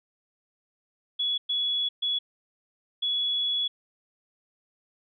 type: tone bursts at uneven times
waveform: sine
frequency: 3385 Hz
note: G#7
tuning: 32 cents sharp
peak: -24 dBFS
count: 4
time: 1.19-1.38 / 1.49-1.89 / 2.02-2.19 / 3.02-3.68 s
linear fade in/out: 10 ms
effects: none